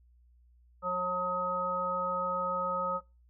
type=harmonic tone; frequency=180.7 Hz; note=F#3; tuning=41 cents flat; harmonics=1 / 3 / 5 / 7; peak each=-42 / -34 / -38 / -31 dBFS; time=0.82-3.01 s; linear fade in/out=50 ms; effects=noise-tail reverb RT60 0.3 s tail -23 dB re dry + added 60 Hz sine -59 dBFS peak until 3.29 s